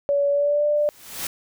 sine tone with pitch glide, 568 to 592.1 Hz, C#5 to D5, +42 to +14 cents, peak -17 dBFS, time 0.09-0.89 s, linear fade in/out 0 ms, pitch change +72 cents, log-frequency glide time 0.3-0.65 s
white noise with exponential growth, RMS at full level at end -26 dBFS, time 0.76-1.27 s, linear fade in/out 2 ms, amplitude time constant 110 ms
effects none

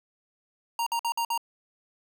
square tone bursts, 932.3 Hz, A#5, in tune, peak -26 dBFS, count 5, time 0.79-1.377 s, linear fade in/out 2 ms, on 75 ms, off 53 ms, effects none

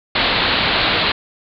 white low-pass noise, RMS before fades -17 dBFS, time 0.15-1.12 s, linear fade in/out 5 ms, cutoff 4400 Hz, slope 96 dB/octave, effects none

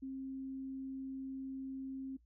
sine tone, 266.4 Hz, C4, 31 cents sharp, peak -40 dBFS, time 0.02-2.17 s, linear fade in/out 10 ms, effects noise-tail reverb RT60 0.1 s tail -18 dB re dry + added 58 Hz sine -65 dBFS peak until 2.25 s

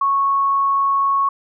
sine tone, 1104 Hz, C#6, 7 cents flat, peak -14 dBFS, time 0.01-1.29 s, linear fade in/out 5 ms, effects none

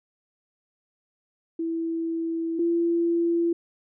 sine tone pair in turn, 329.6 / 338.9 Hz, E4 / E4, 0 / +48 cents, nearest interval unison, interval 48 cents, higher second, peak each -25 / -20 dBFS, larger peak second, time 1.59-2.59 / 2.59-3.53 s, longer first, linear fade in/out 5 ms, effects none

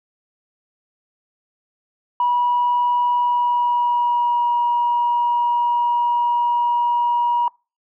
sine tone with pitch glide, 971 to 957.6 Hz, B5 to A#5, -30 to +46 cents, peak -14 dBFS, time 2.2-7.48 s, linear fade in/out 2 ms, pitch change -24 cents, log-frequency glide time 3.12-4.5 s, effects noise-tail reverb RT60 0.3 s tail -25 dB re dry + tanh soft clip ceiling -11 dBFS

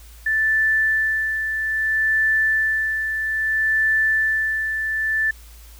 sine tone with tremolo, 1760 Hz, A6, in tune, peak -15 dBFS, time 0.26-5.31 s, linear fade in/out 5 ms, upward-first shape sine, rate 0.61 Hz, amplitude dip 50%, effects added 56 Hz sine -41 dBFS peak until 5.79 s + white hiss -49 dBFS RMS until 5.79 s

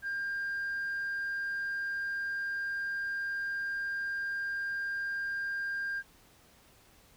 sine tone, 1600 Hz, G6, 35 cents sharp, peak -30 dBFS, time 0.02-6.03 s, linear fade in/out 50 ms, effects tanh soft clip ceiling -30 dBFS + pink hiss -61 dBFS RMS until 7.16 s

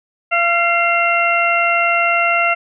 harmonic tone with a mistuned harmonic, 684 Hz, F5, 36 cents flat, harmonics 1 / 2 / 3 / 4, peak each -18 / -18 / -18 / -18 dBFS, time 0.31-2.55 s, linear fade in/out 20 ms, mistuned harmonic 3, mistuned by +43 cents, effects none

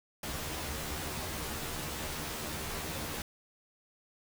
pink noise with comb filter, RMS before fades -38 dBFS, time 0.23-3.22 s, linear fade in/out 2 ms, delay 13 ms, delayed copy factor +0.85, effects none

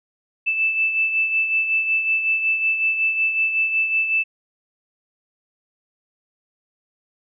sine beating tone pair, 2637 / 2642.4 Hz, E7 / E7, 0 / +4 cents, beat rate 5.4 Hz, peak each -18 / -27 dBFS, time 0.46-4.24 s, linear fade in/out 20 ms, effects none

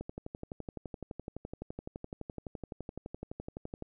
click train, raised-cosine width 2 ms, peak -26 dBFS, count 46, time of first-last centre 0.01-3.824 s, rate 11.8 Hz, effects none

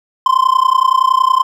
triangle tone with amplitude modulation, 1040 Hz, C6, 11 cents flat, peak -3 dBFS, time 0.26-1.43 s, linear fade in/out 2 ms, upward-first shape sine, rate 30.7 Hz, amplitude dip 95%, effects none

